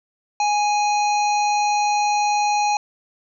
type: harmonic tone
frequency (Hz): 830.6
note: G#5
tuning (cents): 0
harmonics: 1 / 3 / 5 / 7 / 8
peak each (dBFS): -17 / -27 / -31 / -34 / -35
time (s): 0.4-2.77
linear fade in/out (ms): 2
effects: none